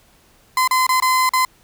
35% pulse tone with dropouts, 1026 Hz, C6, 34 cents flat, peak -12 dBFS, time 0.57-1.45 s, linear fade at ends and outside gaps 2 ms, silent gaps 0.676-0.71 / 0.867-0.891 / 1.001-1.023 / 1.292-1.335 s, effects pink hiss -54 dBFS RMS until 1.63 s

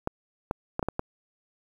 clicks, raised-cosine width 1 ms, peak -13 dBFS, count 6, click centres 0.074 / 0.511 / 0.794 / 0.828 / 0.886 / 0.994 s, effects 8-bit

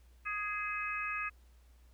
harmonic tone with a mistuned harmonic, 415.3 Hz, G#4, in tune, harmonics 3 / 4 / 5 / 6, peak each -39 / -41 / -43 / -38 dBFS, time 0.25-1.3 s, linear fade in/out 20 ms, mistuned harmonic 6, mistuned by +38 cents, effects added 60 Hz sine -58 dBFS peak until 1.93 s + pink hiss -71 dBFS RMS until 1.93 s

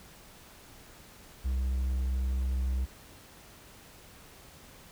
triangle tone, 64.4 Hz, C2, 27 cents flat, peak -25 dBFS, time 1.44-2.86 s, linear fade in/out 20 ms, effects pink hiss -53 dBFS RMS until 4.91 s

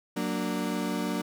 35% pulse chord, Gb augmented, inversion none, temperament equal with one note detuned, 185 / 231.2 / 293.7 Hz, Gb3 / Bb3 / D4, 0 / -14 / 0 cents, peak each -31 dBFS, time 0.16-1.22 s, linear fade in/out 10 ms, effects none

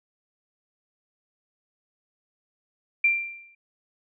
sine tone with exponential decay, 2366 Hz, D7, 12 cents sharp, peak -15 dBFS, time 3.04-3.55 s, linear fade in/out 5 ms, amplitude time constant 110 ms, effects none

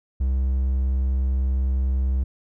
triangle tone, 65.41 Hz, C2, in tune, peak -17 dBFS, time 0.2-2.24 s, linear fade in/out 10 ms, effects none

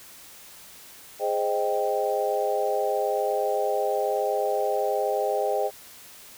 sine chord, Ab major seventh, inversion none, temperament equal, 415.3 / 523.3 / 622.3 / 784 Hz, Ab4 / C5 / Eb5 / G5, 0 / 0 / 0 / 0 cents, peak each -28 dBFS, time 1.19-5.71 s, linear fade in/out 50 ms, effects white hiss -47 dBFS RMS until 6.37 s

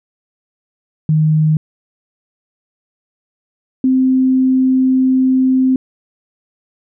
sine tone pair in turn, 155.3 / 260 Hz, D#3 / C4, -3 / -11 cents, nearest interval major sixth, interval 892 cents, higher second, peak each -9 dBFS, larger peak neither, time 1.09-1.57 / 3.84-5.76 s, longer second, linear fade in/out 2 ms, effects none

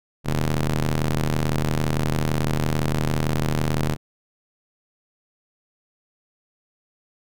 sawtooth ring-modulated tone, 77.78 Hz, D#2, in tune, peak -13 dBFS, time 0.24-3.97 s, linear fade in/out 50 ms, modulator 62 Hz, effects none

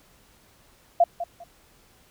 sine tone with echo, 689 Hz, F5, 24 cents flat, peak -13 dBFS, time 1-1.04 s, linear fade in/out 5 ms, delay 200 ms, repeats 2, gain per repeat -13 dB, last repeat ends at 1.44 s, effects pink hiss -58 dBFS RMS until 2.1 s

